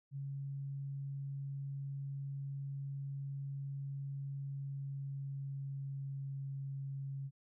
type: tone with pitch glide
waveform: sine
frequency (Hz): 138.59 to 137.16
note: C#3 to C#3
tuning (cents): 0 to -18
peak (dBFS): -39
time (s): 0.11-7.31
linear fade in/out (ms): 50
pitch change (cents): -18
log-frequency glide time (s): 4.35-6.5
effects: none